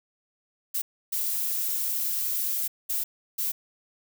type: noise bursts at uneven times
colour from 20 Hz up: violet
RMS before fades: -28 dBFS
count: 4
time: 0.74-0.82 / 1.12-2.68 / 2.89-3.04 / 3.38-3.52 s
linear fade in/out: 10 ms
effects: none